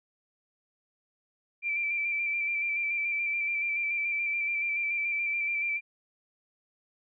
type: tone with vibrato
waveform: sine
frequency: 2349 Hz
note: D7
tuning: in tune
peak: -27 dBFS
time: 1.62-5.81 s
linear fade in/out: 50 ms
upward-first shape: square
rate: 7 Hz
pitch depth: 24 cents each way
effects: none